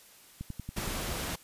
click train, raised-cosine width 5 ms, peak -25 dBFS, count 6, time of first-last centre 0.41-0.877 s, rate 10.7 Hz
pink noise, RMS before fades -35 dBFS, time 0.76-1.36 s, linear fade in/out 10 ms
effects white hiss -56 dBFS RMS until 1.43 s + resampled to 32000 Hz

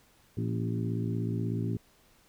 harmonic tone with a mistuned harmonic, 56.5 Hz, A1, 47 cents sharp, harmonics 2 / 3 / 4 / 5 / 6 / 7, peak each -31 / -35 / -37 / -39 / -41 / -42 dBFS, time 0.37-1.77 s, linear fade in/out 5 ms, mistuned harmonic 4, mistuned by +66 cents, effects pink hiss -63 dBFS RMS until 2.28 s

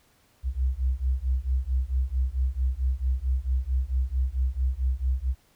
sine beating tone pair, 62.2 / 66.7 Hz, B1 / C2, +13 / +34 cents, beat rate 4.5 Hz, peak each -26 dBFS, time 0.43-5.35 s, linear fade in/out 50 ms, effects pink hiss -63 dBFS RMS until 5.55 s

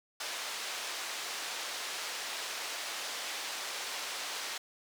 white band-pass noise, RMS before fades -39 dBFS, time 0.2-4.58 s, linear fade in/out 5 ms, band 510 to 5400 Hz, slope 12 dB/octave, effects none

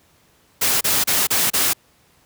white noise bursts, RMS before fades -18 dBFS, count 5, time 0.61-1.734 s, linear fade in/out 10 ms, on 200 ms, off 31 ms, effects pink hiss -57 dBFS RMS until 2.25 s + high-pass 60 Hz 12 dB/octave

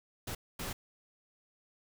pink noise bursts at uneven times, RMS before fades -39 dBFS, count 2, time 0.27-0.35 / 0.59-0.73 s, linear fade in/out 5 ms, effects none

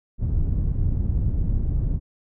pink low-pass noise, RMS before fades -22 dBFS, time 0.18-2 s, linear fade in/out 50 ms, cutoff 120 Hz, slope 12 dB/octave, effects none

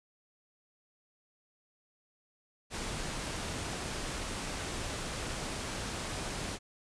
pink low-pass noise, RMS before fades -38 dBFS, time 2.7-6.59 s, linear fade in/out 50 ms, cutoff 9800 Hz, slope 48 dB/octave, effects none

